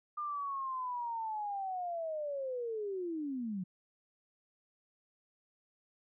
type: linear sweep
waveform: sine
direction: down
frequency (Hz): 1210 to 175.7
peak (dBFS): -35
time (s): 0.17-3.64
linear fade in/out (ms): 10
effects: none